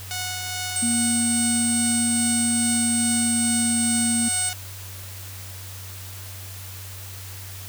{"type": "tone with tremolo", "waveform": "5% pulse", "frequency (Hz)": 734, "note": "F#5", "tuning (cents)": -14, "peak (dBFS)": -15, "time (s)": [0.11, 4.53], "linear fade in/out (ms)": 0, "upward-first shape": "triangle", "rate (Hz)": 2.4, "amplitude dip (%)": 30}
{"type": "tone", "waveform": "sine", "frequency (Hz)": 8500, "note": "C9", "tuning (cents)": 26, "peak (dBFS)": -22, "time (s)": [0.76, 4.49], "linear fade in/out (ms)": 0}
{"type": "tone with pitch glide", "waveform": "sine", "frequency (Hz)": [234.8, 232.8], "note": ["A#3", "A#3"], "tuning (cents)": [13, -2], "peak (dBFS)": -22, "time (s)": [0.82, 4.29], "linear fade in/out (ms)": 10, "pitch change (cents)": -15, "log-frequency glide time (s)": [2.62, 4.11]}
{"effects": ["added 95 Hz sine -37 dBFS peak until 7.68 s", "white hiss -40 dBFS RMS until 7.68 s"]}